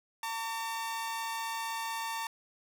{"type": "tone pair together", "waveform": "sawtooth", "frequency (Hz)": [906.4, 1142], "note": ["A#5", "D6"], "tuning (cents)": [-49, -49], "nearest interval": "major third", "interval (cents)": 400, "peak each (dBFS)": [-31, -38], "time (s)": [0.23, 2.27], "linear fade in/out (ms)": 2, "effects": []}